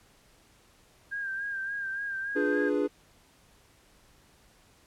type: tone with vibrato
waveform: sine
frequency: 1600 Hz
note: G6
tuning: 35 cents sharp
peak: -31 dBFS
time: 1.11-2.7 s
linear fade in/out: 20 ms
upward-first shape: sine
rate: 3.5 Hz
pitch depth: 44 cents each way
type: chord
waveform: triangle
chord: D diminished seventh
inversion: none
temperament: equal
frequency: 293.7 / 349.2 / 415.3 / 493.9 Hz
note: D4 / F4 / Ab4 / Cb5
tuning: 0 / 0 / 0 / 0 cents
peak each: -27 / -32 / -27 / -30 dBFS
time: 2.35-2.88 s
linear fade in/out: 20 ms
effects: pink hiss -61 dBFS RMS until 4.86 s + low-pass 12000 Hz 12 dB/octave